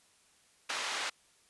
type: band-pass noise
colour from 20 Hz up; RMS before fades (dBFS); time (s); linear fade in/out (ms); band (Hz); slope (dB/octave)
pink; -36; 0.69-1.1; 10; 980 to 5900; 12
effects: white hiss -66 dBFS RMS until 1.49 s + resampled to 24000 Hz